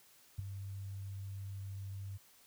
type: tone with ADSR envelope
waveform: sine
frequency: 98 Hz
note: G2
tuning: in tune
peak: -32 dBFS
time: 0.38-2.18 s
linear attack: 13 ms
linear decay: 9 ms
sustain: -9 dB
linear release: 19 ms
effects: white hiss -64 dBFS RMS until 2.46 s